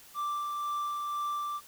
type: tone with tremolo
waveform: triangle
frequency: 1175 Hz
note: D6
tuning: 1 cent sharp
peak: -28 dBFS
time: 0.14-1.61 s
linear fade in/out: 50 ms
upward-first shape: sine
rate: 2 Hz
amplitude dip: 25%
effects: white hiss -54 dBFS RMS until 1.67 s